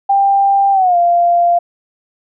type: tone with pitch glide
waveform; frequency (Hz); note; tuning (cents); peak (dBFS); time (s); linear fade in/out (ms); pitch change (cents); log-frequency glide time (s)
sine; 792 to 693.5; G5 to F5; +18 to -12; -8; 0.09-1.59; 10; -230; 0.72-0.97
effects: none